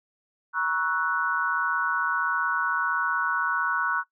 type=chord; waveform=sine; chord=F# dominant seventh; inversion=first; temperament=equal with one note detuned; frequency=953 / 1108.7 / 1318.5 / 1480 Hz; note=A#5 / C#6 / E6 / F#6; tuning=+38 / 0 / 0 / 0 cents; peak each=-31 / -29 / -31 / -25 dBFS; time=0.53-4.04 s; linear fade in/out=50 ms; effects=noise-tail reverb RT60 0.1 s tail -19 dB re dry